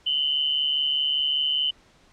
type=tone pair together; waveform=sine; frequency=2896 / 3041 Hz; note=F#7 / F#7; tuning=-38 / +47 cents; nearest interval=minor second; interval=85 cents; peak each=-27 / -22 dBFS; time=0.06-1.71 s; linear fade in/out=10 ms; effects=pink hiss -57 dBFS RMS until 2.12 s + low-pass 6000 Hz 12 dB/octave